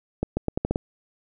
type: accelerating click train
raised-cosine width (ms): 2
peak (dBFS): -10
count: 7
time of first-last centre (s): 0.23-0.759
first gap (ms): 140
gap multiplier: 0.81
effects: none